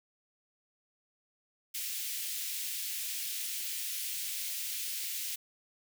white high-pass noise, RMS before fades -37 dBFS, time 1.74-5.36 s, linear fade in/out 10 ms, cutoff 2200 Hz, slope 24 dB/octave, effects none

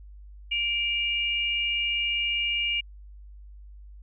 sine tone pair together, 2345 / 2840 Hz, D7 / F7, -3 / +28 cents, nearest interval minor third, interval 331 cents, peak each -28 / -26 dBFS, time 0.51-2.81 s, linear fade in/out 10 ms, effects added 50 Hz sine -43 dBFS peak until 4.02 s

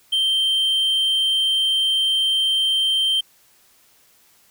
triangle tone, 3136 Hz, G7, in tune, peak -15 dBFS, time 0.12-3.21 s, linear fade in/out 10 ms, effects white hiss -56 dBFS RMS until 4.5 s

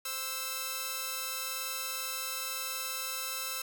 5% pulse tone pair together, 523.2 / 1318.5 Hz, C5 / E6, 0 / 0 cents, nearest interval octave + major third, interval 1600 cents, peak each -30 / -23 dBFS, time 0.05-3.62 s, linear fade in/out 5 ms, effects none

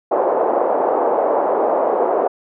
pink band-pass noise, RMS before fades -17 dBFS, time 0.11-2.28 s, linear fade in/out 10 ms, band 430 to 840 Hz, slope 24 dB/octave, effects none

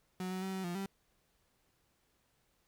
35% pulse tone with pitch steps, 184.2 / 186.4 / 190.7 / 189.3 / 174.6 / 194.9 Hz, F#3 / F#3 / G3 / F#3 / F3 / G3, -7 / +13 / -47 / +40 / 0 / -10 cents, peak -35 dBFS, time 0.2-0.86 s, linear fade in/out 2 ms, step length 110 ms, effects pink hiss -75 dBFS RMS until 2.67 s

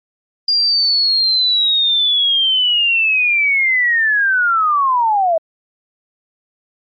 sine linear sweep, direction down, 4832 to 632 Hz, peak -11 dBFS, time 0.48-5.38 s, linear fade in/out 5 ms, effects MP3 32 kbps

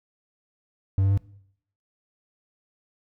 triangle tone with pitch steps, 96.4 / 97.75 / 99.11 Hz, G2 / G2 / G2, -28 / -4 / +20 cents, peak -16 dBFS, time 0.98-1.175 s, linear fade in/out 0 ms, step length 65 ms, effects noise-tail reverb RT60 0.7 s tail -21 dB re dry

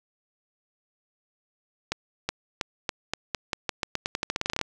accelerating click train, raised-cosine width 0.2 ms, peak -9 dBFS, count 22, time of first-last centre 1.92-4.613 s, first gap 370 ms, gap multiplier 0.87, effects none

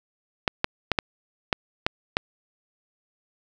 clicks, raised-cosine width 0.3 ms, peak -4 dBFS, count 7, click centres 0.478 / 0.644 / 0.917 / 0.988 / 1.528 / 1.865 / 2.169 s, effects none

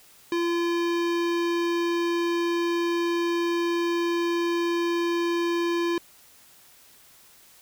square tone with low-pass filter, 342.1 Hz, F4, 36 cents flat, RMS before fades -25 dBFS, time 0.32-5.98 s, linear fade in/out 2 ms, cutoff 4400 Hz, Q 0.92, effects white hiss -54 dBFS RMS until 7.61 s

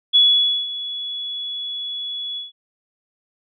sine tone with ADSR envelope, 3391 Hz, G#7, 35 cents sharp, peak -9 dBFS, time 0.13-2.52 s, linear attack 26 ms, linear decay 510 ms, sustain -16 dB, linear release 150 ms, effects none

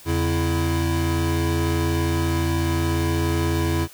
square tone cluster, 84.9 / 141.7 / 332.5 Hz, F2 / C#3 / E4, -48 / +38 / +15 cents, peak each -23 / -28 / -25 dBFS, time 0.05-3.88 s, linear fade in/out 50 ms, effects white hiss -46 dBFS RMS until 3.93 s

